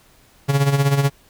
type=tone with tremolo; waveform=45% pulse; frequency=139.8 Hz; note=C#3; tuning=15 cents sharp; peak=-12 dBFS; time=0.48-1.1 s; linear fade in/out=20 ms; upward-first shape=sine; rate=16 Hz; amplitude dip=65%; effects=pink hiss -53 dBFS RMS until 1.29 s